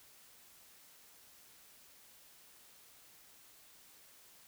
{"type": "silence", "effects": ["white hiss -61 dBFS RMS until 4.47 s"]}